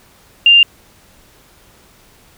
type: tone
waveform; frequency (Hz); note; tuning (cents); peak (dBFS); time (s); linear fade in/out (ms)
sine; 2794; F7; 0; -4; 0.46-0.63; 2
effects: pink hiss -48 dBFS RMS until 2.37 s